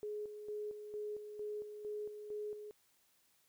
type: tone with tremolo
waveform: sine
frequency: 420.2 Hz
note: G#4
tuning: 20 cents sharp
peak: -39 dBFS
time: 0.03-2.71 s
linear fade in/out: 0 ms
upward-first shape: square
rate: 2.2 Hz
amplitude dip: 55%
effects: white hiss -73 dBFS RMS until 3.48 s